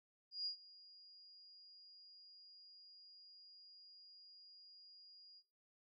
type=tone with ADSR envelope; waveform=sine; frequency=4855 Hz; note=D#8; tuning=43 cents flat; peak=-38 dBFS; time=0.31-5.43 s; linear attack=150 ms; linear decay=100 ms; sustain=-21 dB; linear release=53 ms; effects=noise-tail reverb RT60 0.5 s tail -25 dB re dry + AAC 48 kbps